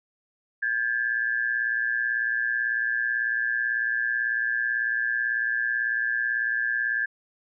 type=tone pair together; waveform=sine; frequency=1600 / 1718.1 Hz; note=G6 / A6; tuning=+35 / -42 cents; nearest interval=minor second; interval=123 cents; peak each=-26 dBFS; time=0.62-7.06 s; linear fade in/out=10 ms; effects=none